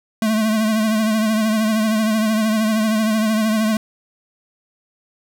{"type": "tone with vibrato", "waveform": "square", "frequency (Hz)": 217.9, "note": "A3", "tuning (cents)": -17, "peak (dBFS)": -16, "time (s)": [0.22, 3.77], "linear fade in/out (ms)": 2, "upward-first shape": "triangle", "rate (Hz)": 13, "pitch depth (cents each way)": 56, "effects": []}